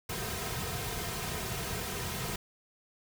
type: noise with comb filter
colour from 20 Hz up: pink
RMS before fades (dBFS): -36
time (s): 0.09-2.36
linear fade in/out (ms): 5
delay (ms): 3.5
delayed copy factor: -0.7
effects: none